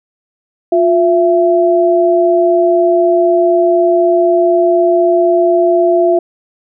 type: tone pair together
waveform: sine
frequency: 354.1 / 669 Hz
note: F4 / E5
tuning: +24 / +25 cents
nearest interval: major seventh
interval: 1101 cents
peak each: -10 dBFS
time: 0.72-6.19 s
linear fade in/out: 5 ms
effects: none